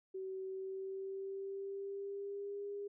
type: tone with pitch glide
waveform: sine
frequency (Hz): 380 to 404.9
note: F#4 to G#4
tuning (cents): +46 to -44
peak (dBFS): -40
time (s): 0.14-2.88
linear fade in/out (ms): 10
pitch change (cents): +110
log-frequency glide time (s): 0.45-2.66
effects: none